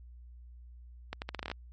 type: accelerating click train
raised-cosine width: 0.3 ms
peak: -20 dBFS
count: 10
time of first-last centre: 1.13-1.515 s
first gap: 89 ms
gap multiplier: 0.8
effects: added 60 Hz sine -48 dBFS peak until 1.72 s + MP3 32 kbps